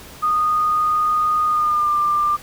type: tone with pitch glide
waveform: sine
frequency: 1233 to 1191 Hz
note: D#6 to D6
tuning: -16 to +24 cents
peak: -15 dBFS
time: 0.22-2.37 s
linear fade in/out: 20 ms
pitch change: -60 cents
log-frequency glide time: 1.47-1.94 s
effects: pink hiss -40 dBFS RMS until 2.42 s